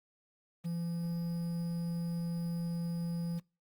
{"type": "tone with quantisation", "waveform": "triangle", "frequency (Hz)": 169.8, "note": "F3", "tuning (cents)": -48, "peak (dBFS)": -31, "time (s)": [0.64, 3.4], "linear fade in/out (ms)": 20, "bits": 9, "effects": ["noise-tail reverb RT60 0.3 s tail -25 dB re dry", "Opus 32 kbps"]}